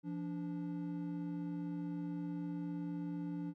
triangle tone pair together, 171.31 / 290.7 Hz, F3 / D4, -33 / -18 cents, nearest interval major sixth, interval 915 cents, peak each -39 / -39 dBFS, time 0.03-3.54 s, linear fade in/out 50 ms, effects none

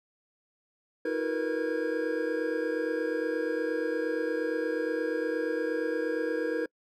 triangle tone cluster, 319.2 / 361.6 / 461.1 / 489.6 / 1633 Hz, D#4 / F#4 / A#4 / B4 / G#6, +44 / -40 / -19 / -15 / -30 cents, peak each -31 / -38 / -30 / -30 / -37 dBFS, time 1.05-6.66 s, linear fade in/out 5 ms, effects noise-tail reverb RT60 0.1 s tail -26 dB re dry

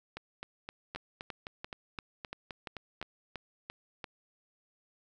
two click trains, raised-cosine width 0.3 ms, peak -24 / -23 dBFS, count 12 / 10, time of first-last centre 0.17-3.027 / 0.96-4.042 s, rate 3.85 / 2.92 Hz, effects none

